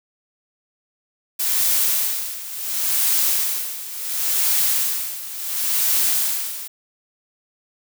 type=noise with tremolo; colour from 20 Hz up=blue; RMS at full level=-18 dBFS; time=1.39-6.68 s; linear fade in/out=10 ms; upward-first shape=sine; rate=0.71 Hz; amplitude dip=80%; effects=none